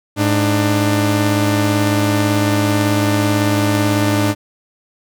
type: tone pair together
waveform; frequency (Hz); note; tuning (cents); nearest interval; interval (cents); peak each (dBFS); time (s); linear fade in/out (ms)
sawtooth; 105.4 / 298.1; G#2 / D4; +26 / +26; octave + tritone; 1800; -12; 0.16-4.35; 50
effects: none